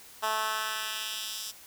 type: tone with high-pass filter sweep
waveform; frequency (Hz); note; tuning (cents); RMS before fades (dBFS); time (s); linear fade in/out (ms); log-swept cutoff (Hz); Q
10% pulse; 217.7; A3; -18; -33; 0.22-1.52; 20; 850 to 5100; 1.3
effects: white hiss -51 dBFS RMS until 1.66 s